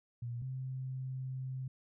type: tone pair in turn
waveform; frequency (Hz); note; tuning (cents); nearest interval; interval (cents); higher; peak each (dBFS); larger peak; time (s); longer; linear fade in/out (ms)
sine; 119.6 / 130.56; A#2 / C3; +45 / -3; major second; 152; second; -37 / -37; neither; 0.22-0.42 / 0.42-1.68; second; 5
effects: none